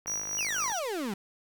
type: click train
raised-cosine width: 0.5 ms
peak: -27 dBFS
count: 35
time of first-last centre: 0.06-0.719 s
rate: 51.6 Hz
type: tone with tremolo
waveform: square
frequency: 5790 Hz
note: F#8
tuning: 38 cents flat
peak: -30 dBFS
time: 0.07-0.79 s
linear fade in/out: 2 ms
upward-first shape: sine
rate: 4.1 Hz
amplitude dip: 45%
type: exponential sweep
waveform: 35% pulse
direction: down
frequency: 2967 to 185 Hz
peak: -29 dBFS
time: 0.38-1.14 s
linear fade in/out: 5 ms
effects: 9-bit